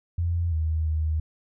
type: tone with pitch steps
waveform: sine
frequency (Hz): 85.5 / 79.3 / 78.2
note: F2 / D#2 / D#2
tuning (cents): -36 / +33 / +9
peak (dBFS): -22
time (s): 0.18-1.2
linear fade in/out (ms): 5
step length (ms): 340
effects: none